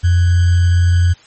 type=tone with sample-and-hold; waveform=sine; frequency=87.9 Hz; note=F2; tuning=12 cents sharp; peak=-8 dBFS; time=0.03-1.14 s; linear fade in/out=20 ms; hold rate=1575 Hz; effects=white hiss -45 dBFS RMS until 1.26 s + MP3 32 kbps